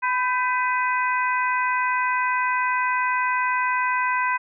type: harmonic tone with a mistuned harmonic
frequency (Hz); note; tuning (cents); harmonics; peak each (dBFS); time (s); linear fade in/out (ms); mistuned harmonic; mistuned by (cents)
500; B4; +21; 2 / 3 / 4 / 5; -22 / -26 / -28 / -30; 0.02-4.38; 20; 3; +54
effects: none